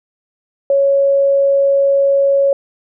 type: tone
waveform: sine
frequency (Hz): 554.4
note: C#5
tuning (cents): 0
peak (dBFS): -9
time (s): 0.7-2.53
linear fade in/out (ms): 2
effects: none